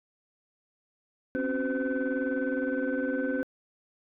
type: tone cluster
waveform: sine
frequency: 257.8 / 277.3 / 375 / 512 / 1520 Hz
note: C4 / C#4 / F#4 / C5 / F#6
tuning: -26 / +1 / +23 / -38 / +46 cents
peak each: -32 / -30 / -37 / -31 / -35 dBFS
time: 1.35-3.43 s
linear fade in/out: 0 ms
effects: tanh soft clip ceiling -20 dBFS